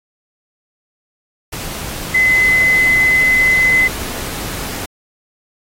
sine tone in noise, 2033 Hz, B6, 50 cents sharp, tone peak -9 dBFS, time 2.14-3.88 s, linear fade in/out 10 ms, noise pink, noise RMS -25 dBFS, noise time 1.52-4.86 s, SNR +13 dB, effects AAC 48 kbps

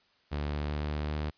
sawtooth tone with pitch glide, 73.42 to 75.53 Hz, D2 to D2, 0 to +49 cents, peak -27 dBFS, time 0.31-1.31 s, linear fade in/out 20 ms, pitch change +49 cents, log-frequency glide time 0.44-1.2 s, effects white hiss -67 dBFS RMS until 1.37 s + resampled to 11025 Hz

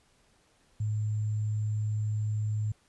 sine tone with sample-and-hold, 106.8 Hz, G#2, 49 cents sharp, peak -27 dBFS, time 0.8-2.72 s, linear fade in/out 5 ms, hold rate 7350 Hz, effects pink hiss -66 dBFS RMS until 2.88 s + resampled to 24000 Hz

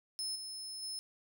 30% pulse tone with level steps, 5220 Hz, E8, 18 cents flat, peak -32 / -38 / -35 dBFS, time 0.19-0.99 s, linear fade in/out 0 ms, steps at 0.35 / 0.82 s, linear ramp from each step 10 ms, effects none

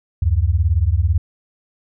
sine beating tone pair, 73.42 / 91.42 Hz, D2 / F#2, 0 / -20 cents, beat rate 18 Hz, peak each -16 dBFS, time 0.22-1.18 s, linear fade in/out 5 ms, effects none

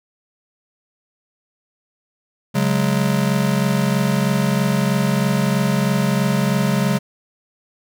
square chord, C# suspended fourth, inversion none, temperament just, 138.59 / 184.79 / 207.9 Hz, C#3 / F#3 / G#3, 0 / -2 / +2 cents, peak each -21 dBFS, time 2.54-6.99 s, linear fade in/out 20 ms, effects none

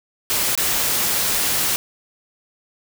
white noise with dropouts, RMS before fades -20 dBFS, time 0.3-1.76 s, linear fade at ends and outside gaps 0 ms, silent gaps 0.552-0.576 s, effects none

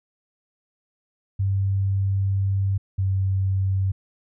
sine tone pair in turn, 97.6 / 95.98 Hz, G2 / G2, -7 / -36 cents, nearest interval unison, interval 29 cents, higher first, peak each -19 / -19 dBFS, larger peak neither, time 1.39-2.78 / 2.98-3.92 s, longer first, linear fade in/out 10 ms, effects none

